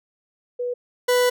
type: tone pair in turn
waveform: sine / 40% pulse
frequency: 490 / 494.5 Hz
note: B4 / B4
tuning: -14 / +2 cents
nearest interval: unison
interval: 16 cents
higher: second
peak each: -23 / -15 dBFS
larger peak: second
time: 0.59-0.74 / 1.08-1.3 s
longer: second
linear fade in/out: 10 ms
effects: none